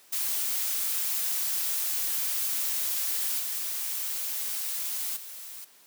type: noise with level steps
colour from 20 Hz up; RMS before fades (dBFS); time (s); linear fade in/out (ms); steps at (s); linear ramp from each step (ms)
blue; -29 / -32 / -42; 0.12-5.65; 10; 3.39 / 5.16; 10
effects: white hiss -57 dBFS RMS until 5.86 s + high-pass 200 Hz 12 dB/octave